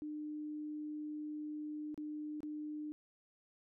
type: tone with dropouts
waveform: sine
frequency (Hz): 301.7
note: D4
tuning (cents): +47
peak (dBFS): -40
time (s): 0.02-2.92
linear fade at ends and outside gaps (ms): 0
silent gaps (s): 1.944-1.977 / 2.405-2.431
effects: none